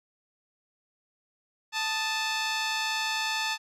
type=tone pair together; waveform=10% pulse; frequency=880 / 1244.5 Hz; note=A5 / D#6; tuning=0 / 0 cents; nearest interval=tritone; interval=600 cents; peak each=-19 / -28 dBFS; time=1.72-3.58 s; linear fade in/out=50 ms; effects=low-pass 8000 Hz 12 dB/octave